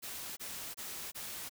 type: noise bursts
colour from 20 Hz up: white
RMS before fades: -43 dBFS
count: 4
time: 0.02-1.495 s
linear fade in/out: 20 ms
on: 350 ms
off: 25 ms
effects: none